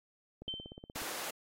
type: click train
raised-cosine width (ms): 2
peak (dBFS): -33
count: 11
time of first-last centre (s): 0.42-1.019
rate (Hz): 16.7
type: tone with exponential decay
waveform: sine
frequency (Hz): 3100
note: G7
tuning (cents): -20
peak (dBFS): -34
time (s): 0.48-0.92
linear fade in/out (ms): 2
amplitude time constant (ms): 94
type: high-pass noise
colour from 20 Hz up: pink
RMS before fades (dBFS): -41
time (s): 0.95-1.31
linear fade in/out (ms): 10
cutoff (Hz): 440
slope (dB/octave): 12
effects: AAC 48 kbps